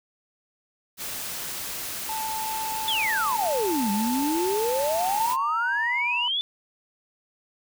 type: noise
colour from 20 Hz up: white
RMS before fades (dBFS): -33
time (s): 0.97-5.37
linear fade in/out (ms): 50
type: tone with pitch glide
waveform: triangle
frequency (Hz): 880 to 965.2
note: A5 to B5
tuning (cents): 0 to -40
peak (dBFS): -27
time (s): 2.09-6.28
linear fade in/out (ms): 2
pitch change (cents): +160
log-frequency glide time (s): 4.92-5.96
type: exponential two-way sweep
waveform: sine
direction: down then up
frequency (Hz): 3535 to 196 to 3535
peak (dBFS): -23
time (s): 2.88-6.41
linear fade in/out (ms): 0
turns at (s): 3.91
effects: none